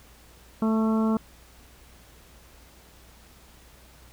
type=harmonic tone with a mistuned harmonic; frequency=220.5 Hz; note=A3; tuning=4 cents sharp; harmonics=1 / 2 / 3 / 4 / 5 / 6; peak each=-21 / -31 / -35 / -37 / -35 / -39 dBFS; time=0.62-1.17 s; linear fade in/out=2 ms; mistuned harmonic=6; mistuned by=+27 cents; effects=added 60 Hz sine -54 dBFS peak until 4.12 s + pink hiss -54 dBFS RMS until 4.12 s